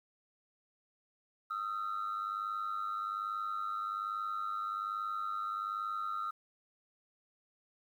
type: tone pair together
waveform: sine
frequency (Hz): 1244.5 / 1345.7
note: D#6 / E6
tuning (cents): 0 / +35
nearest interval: minor second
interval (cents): 135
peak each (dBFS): -36 / -36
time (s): 1.5-6.31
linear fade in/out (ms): 10
effects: tanh soft clip ceiling -30 dBFS + 11-bit